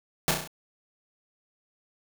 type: noise with echo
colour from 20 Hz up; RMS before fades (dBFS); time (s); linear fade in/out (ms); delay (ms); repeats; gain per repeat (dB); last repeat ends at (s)
pink; -23; 0.28-0.31; 0; 33; 5; -4; 0.475
effects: none